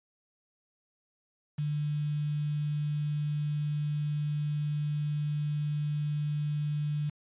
sine tone with quantisation, 148.5 Hz, D3, 20 cents sharp, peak -28 dBFS, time 1.58-7.1 s, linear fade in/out 10 ms, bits 8, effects resampled to 8000 Hz

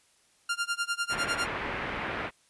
sawtooth tone with tremolo, 1397 Hz, F6, in tune, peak -22 dBFS, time 0.49-1.47 s, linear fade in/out 5 ms, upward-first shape sine, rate 10 Hz, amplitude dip 95%
white low-pass noise, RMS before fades -34 dBFS, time 1.09-2.31 s, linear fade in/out 50 ms, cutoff 2300 Hz, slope 24 dB/octave
effects white hiss -65 dBFS RMS until 2.49 s + resampled to 24000 Hz

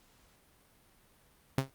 sawtooth tone with exponential decay, 134 Hz, C3, 42 cents sharp, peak -20 dBFS, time 1.58-1.7 s, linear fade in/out 2 ms, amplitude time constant 26 ms, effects pink hiss -65 dBFS RMS until 1.74 s + Opus 48 kbps

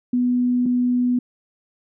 sine tone pair in turn, 246.9 / 246.9 Hz, B3 / B3, 0 / 0 cents, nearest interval unison, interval 0 cents, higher neither, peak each -16 dBFS, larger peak neither, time 0.13-0.66 / 0.66-1.19 s, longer neither, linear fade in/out 5 ms, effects none

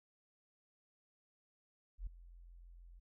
sine tone with ADSR envelope, 43.17 Hz, F1, 19 cents flat, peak -37 dBFS, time 1.98-3 s, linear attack 86 ms, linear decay 6 ms, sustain -17 dB, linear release 16 ms, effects none

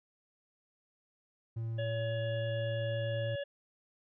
triangle tone, 113.7 Hz, A#2, 43 cents flat, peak -32 dBFS, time 1.56-3.36 s, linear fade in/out 10 ms
harmonic tone, 565 Hz, C#5, 33 cents sharp, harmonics 1 / 3 / 5 / 6, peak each -35 / -45 / -49 / -51 dBFS, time 1.78-3.44 s, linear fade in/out 10 ms
effects none

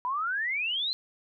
sine exponential sweep, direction up, 969 to 4186 Hz, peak -27 dBFS, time 0.05-0.93 s, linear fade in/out 0 ms, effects none

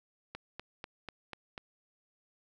click train, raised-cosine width 0.3 ms, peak -25 dBFS, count 6, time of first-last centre 0.35-1.579 s, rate 4.07 Hz, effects none

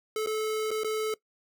square tone with dropouts, 434 Hz, A4, 24 cents flat, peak -28 dBFS, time 0.16-1.14 s, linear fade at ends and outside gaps 2 ms, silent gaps 0.262-0.271 / 0.707-0.713 / 0.835-0.845 s, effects noise-tail reverb RT60 0.1 s tail -20 dB re dry

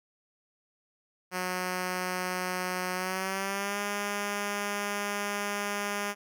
5% pulse tone with pitch glide, 182.7 to 203.9 Hz, F#3 to G#3, -22 to -32 cents, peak -19 dBFS, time 1.31-6.15 s, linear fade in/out 50 ms, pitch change +190 cents, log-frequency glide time 2.94-3.79 s, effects none

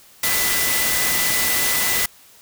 sine tone in noise, 1995 Hz, B6, 17 cents sharp, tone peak -25 dBFS, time 0.23-2.06 s, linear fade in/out 5 ms, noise white, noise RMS -20 dBFS, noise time 0.23-2.06 s, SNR -8 dB, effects white hiss -49 dBFS RMS until 2.41 s

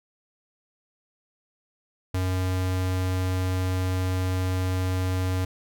square tone, 92.5 Hz, F#2, in tune, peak -24 dBFS, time 2.14-5.45 s, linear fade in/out 5 ms, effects none

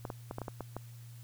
clicks, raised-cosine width 1 ms, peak -24 dBFS, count 8, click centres 0.052 / 0.102 / 0.311 / 0.384 / 0.417 / 0.482 / 0.607 / 0.766 s, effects added 118 Hz sine -47 dBFS peak until 1.23 s + white hiss -61 dBFS RMS until 1.23 s

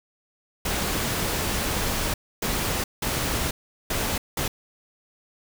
pink noise bursts at uneven times, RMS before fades -26 dBFS, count 5, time 0.65-2.14 / 2.42-2.84 / 3.02-3.51 / 3.9-4.18 / 4.37-4.48 s, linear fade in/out 5 ms, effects none

